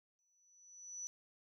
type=tone with exponential growth; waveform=sine; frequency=5940 Hz; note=F#8; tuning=6 cents sharp; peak=-40 dBFS; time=0.19-1.07 s; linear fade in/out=0 ms; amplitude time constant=190 ms; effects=none